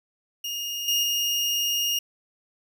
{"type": "tone with level steps", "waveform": "30% pulse", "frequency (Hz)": 2843, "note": "F7", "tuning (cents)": 30, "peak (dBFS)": [-26, -18, -20], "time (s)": [0.44, 1.99], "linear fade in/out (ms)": 5, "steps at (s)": [0.88, 1.03], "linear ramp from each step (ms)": 2, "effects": []}